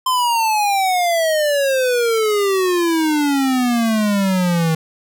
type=exponential sweep; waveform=square; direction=down; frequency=1041 to 158.7 Hz; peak=-15 dBFS; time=0.06-4.75 s; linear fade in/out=5 ms; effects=none